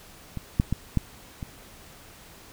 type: clicks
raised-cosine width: 5 ms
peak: -20 / -7 / -12 / -9 / -21 dBFS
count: 5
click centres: 0.373 / 0.599 / 0.726 / 0.973 / 1.428 s
effects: pink hiss -49 dBFS RMS until 2.52 s